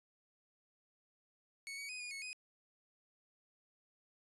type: tone with pitch steps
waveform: sawtooth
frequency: 2217 / 2256 / 2498 / 2445 / 2199 / 2500 Hz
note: C#7 / C#7 / D#7 / D#7 / C#7 / D#7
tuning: 0 / +30 / +6 / -31 / -14 / +8 cents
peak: -40 dBFS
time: 1.67-2.33 s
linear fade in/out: 0 ms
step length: 110 ms
effects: resampled to 24000 Hz